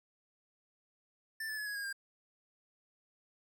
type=tone with pitch steps; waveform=square; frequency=1775 / 1738.5 / 1702.7 / 1667.7 / 1633.3 / 1599.7 Hz; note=A6 / A6 / G#6 / G#6 / G#6 / G6; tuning=+15 / -21 / +43 / +7 / -29 / +35 cents; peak=-38 dBFS; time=1.4-1.928 s; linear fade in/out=5 ms; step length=88 ms; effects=none